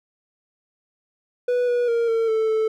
triangle tone with pitch steps, 491.8 / 485.1 / 466.1 / 454.1 / 441.6 / 438.9 Hz, B4 / B4 / A#4 / A#4 / A4 / A4, -7 / -31 / 0 / -45 / +6 / -4 cents, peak -16 dBFS, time 1.48-2.68 s, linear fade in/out 5 ms, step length 200 ms, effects none

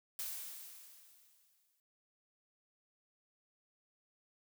blue noise with exponential decay, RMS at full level -40 dBFS, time 0.19-1.8 s, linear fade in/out 1 ms, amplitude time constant 350 ms, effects none

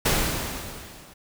pink noise with level ramp, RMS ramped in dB -20 to -49 dBFS, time 0.05-1.14 s, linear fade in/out 10 ms, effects none

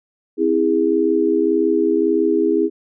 sine chord, C augmented, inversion none, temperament just, 261.6 / 327 / 408.8 Hz, C4 / E4 / G#4, 0 / -14 / -27 cents, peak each -22 / -17 / -17 dBFS, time 0.37-2.7 s, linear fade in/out 50 ms, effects none

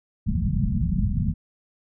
white low-pass noise, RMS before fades -23 dBFS, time 0.26-1.34 s, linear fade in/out 20 ms, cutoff 220 Hz, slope 96 dB/octave, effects none

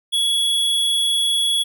square tone, 3365 Hz, G#7, 22 cents sharp, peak -17 dBFS, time 0.12-1.64 s, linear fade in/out 20 ms, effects none

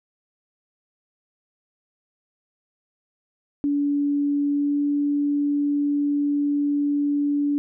sine tone with pitch glide, 286.9 to 288.6 Hz, D4 to D4, -40 to -30 cents, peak -19 dBFS, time 3.64-7.58 s, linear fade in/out 0 ms, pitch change +10 cents, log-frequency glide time 4.5-4.81 s, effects none

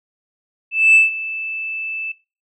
sine tone with ADSR envelope, 2635 Hz, E7, 1 cent flat, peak -5 dBFS, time 0.71-2.12 s, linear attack 240 ms, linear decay 150 ms, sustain -18 dB, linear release 6 ms, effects noise-tail reverb RT60 0.3 s tail -20 dB re dry + tanh soft clip ceiling -4 dBFS

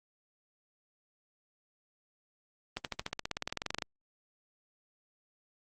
accelerating click train, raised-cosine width 0.2 ms, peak -16 dBFS, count 20, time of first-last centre 2.77-3.822 s, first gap 78 ms, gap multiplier 0.96, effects Opus 24 kbps

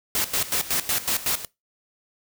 white noise with tremolo, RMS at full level -23 dBFS, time 0.15-1.45 s, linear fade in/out 2 ms, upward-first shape square, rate 5.4 Hz, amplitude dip 80%, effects noise-tail reverb RT60 0.2 s tail -22 dB re dry

